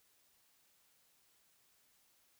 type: silence
effects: white hiss -72 dBFS RMS until 2.39 s

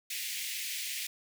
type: high-pass noise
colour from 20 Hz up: pink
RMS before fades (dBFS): -37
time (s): 0.1-1.07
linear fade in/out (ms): 5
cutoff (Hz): 2000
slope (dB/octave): 48
effects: none

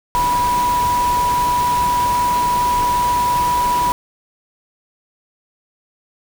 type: tone in noise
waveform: sine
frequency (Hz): 978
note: B5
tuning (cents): -17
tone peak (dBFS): -14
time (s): 0.15-3.92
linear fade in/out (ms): 0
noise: pink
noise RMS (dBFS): -26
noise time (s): 0.15-3.92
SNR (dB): +9
effects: none

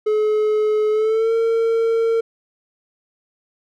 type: tone with pitch glide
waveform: triangle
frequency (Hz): 427.4 to 455.4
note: G#4 to A#4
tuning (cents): +50 to -40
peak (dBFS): -13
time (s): 0.06-2.21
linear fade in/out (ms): 10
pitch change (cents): +110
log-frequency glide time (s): 0.91-1.33
effects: none

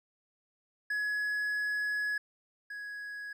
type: tone pair in turn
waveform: triangle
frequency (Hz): 1686 / 1667.6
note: G#6 / G#6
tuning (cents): +26 / +7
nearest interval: unison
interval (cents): 19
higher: first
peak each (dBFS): -28 / -37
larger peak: first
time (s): 0.9-2.18 / 2.7-3.33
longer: first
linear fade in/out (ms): 5
effects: none

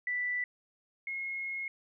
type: tone pair in turn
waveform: sine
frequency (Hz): 1975.5 / 2161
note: B6 / C#7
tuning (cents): 0 / -45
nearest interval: major second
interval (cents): 155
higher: second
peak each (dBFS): -30 / -34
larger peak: first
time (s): 0.07-0.44 / 1.07-1.68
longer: second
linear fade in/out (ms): 2
effects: none

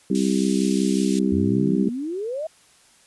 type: harmonic tone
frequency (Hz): 65.41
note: C2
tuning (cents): 0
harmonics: 3 / 4 / 5 / 6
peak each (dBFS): -21 / -23 / -25 / -27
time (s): 0.1-1.89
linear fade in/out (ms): 5
type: band-pass noise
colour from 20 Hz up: white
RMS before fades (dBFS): -36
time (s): 0.15-1.19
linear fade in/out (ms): 0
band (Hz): 2500 to 10000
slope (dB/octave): 24
type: exponential sweep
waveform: sine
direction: up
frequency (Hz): 80.4 to 657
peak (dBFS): -25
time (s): 1.32-2.47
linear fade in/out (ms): 5
effects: white hiss -55 dBFS RMS until 3.06 s + resampled to 24000 Hz

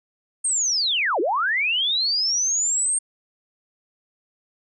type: linear two-way sweep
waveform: sine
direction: down then up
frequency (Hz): 8710 to 311.1 to 8710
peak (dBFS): -19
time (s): 0.44-2.99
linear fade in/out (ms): 10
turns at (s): 1.2
effects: none

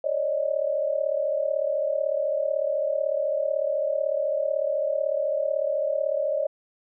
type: tone cluster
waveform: sine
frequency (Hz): 549 / 585 / 623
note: C#5 / D5 / D#5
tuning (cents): -17 / -7 / +2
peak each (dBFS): -27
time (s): 0.04-6.47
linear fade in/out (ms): 5
effects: none

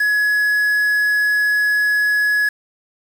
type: tone with quantisation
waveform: triangle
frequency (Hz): 1687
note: G#6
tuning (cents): +27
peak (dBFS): -12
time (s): 0-2.49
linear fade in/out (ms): 5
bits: 6
effects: none

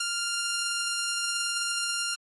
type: tone with ADSR envelope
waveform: 10% pulse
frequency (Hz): 1396.9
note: F6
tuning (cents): 0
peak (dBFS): -17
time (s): 0-2.16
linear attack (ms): 7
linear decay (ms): 9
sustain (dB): -3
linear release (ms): 26
effects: AAC 32 kbps

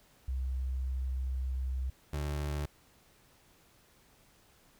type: tone pair in turn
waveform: sine / 30% pulse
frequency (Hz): 64.8 / 73.35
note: C2 / D2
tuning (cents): -16 / -2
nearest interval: major second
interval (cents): 214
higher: second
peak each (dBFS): -31 / -30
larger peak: second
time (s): 0.28-1.9 / 2.13-2.66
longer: first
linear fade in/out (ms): 5
effects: pink hiss -64 dBFS RMS until 4.79 s

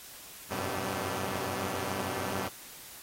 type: tone cluster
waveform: 5% pulse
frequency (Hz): 91.1 / 98.1 / 125 / 193.5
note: F#2 / G2 / B2 / G3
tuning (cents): -26 / +2 / +21 / -22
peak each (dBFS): -28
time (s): 0.5-2.49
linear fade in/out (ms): 20
effects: white hiss -48 dBFS RMS until 3.02 s + AAC 48 kbps

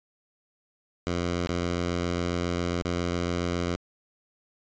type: tone with dropouts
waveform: 10% pulse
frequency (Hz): 87.31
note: F2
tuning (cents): 0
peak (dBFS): -18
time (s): 1.07-3.76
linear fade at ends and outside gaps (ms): 0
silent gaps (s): 1.471-1.492 / 2.822-2.851
effects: resampled to 16000 Hz

